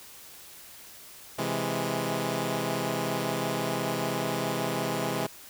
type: chord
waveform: 10% pulse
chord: C augmented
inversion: none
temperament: equal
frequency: 130.81 / 164.81 / 207.7 Hz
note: C3 / E3 / G#3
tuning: 0 / 0 / 0 cents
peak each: -24 dBFS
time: 1.38-5.27 s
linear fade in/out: 10 ms
effects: white hiss -48 dBFS RMS until 5.49 s